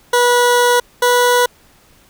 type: tone pair in turn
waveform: 20% pulse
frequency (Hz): 486.9 / 489.7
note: B4 / B4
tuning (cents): -25 / -15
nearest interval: unison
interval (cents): 10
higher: second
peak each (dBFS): -5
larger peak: neither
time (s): 0.13-0.8 / 1.02-1.46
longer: first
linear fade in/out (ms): 5
effects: pink hiss -50 dBFS RMS until 2.09 s